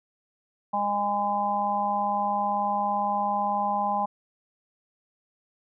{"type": "harmonic tone", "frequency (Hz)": 204.2, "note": "G#3", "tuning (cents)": -29, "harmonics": [1, 3, 4, 5], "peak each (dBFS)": [-34, -34, -25, -29], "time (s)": [0.73, 4.06], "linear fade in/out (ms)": 10, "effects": []}